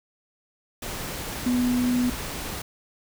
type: tone in noise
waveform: sine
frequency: 246.9 Hz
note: B3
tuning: in tune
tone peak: -20 dBFS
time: 1.46-2.1 s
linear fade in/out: 5 ms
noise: pink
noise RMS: -33 dBFS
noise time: 0.82-2.62 s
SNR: +10 dB
effects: none